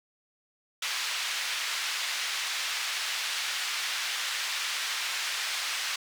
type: band-pass noise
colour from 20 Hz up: white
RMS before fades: -32 dBFS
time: 0.82-5.96 s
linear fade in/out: 5 ms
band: 1400 to 4200 Hz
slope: 12 dB/octave
effects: none